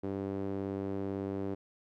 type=tone with band-pass filter; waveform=sawtooth; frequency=98 Hz; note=G2; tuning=in tune; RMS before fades=-36 dBFS; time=0.03-1.55 s; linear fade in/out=10 ms; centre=360 Hz; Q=1.8; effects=none